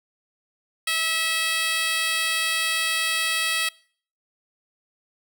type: tone with high-pass filter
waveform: 10% pulse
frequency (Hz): 649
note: E5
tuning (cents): -27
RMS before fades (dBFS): -24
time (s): 0.87-3.69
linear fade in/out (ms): 5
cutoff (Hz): 2000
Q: 0.76
effects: noise-tail reverb RT60 0.5 s tail -24 dB re dry